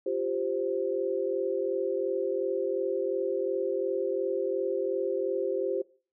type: chord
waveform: sine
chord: F suspended second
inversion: none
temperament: equal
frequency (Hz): 349.2 / 392 / 523.3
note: F4 / G4 / C5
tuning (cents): 0 / 0 / 0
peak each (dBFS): -33 / -30 / -31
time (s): 0.06-5.82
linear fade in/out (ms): 5
effects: noise-tail reverb RT60 0.4 s tail -20 dB re dry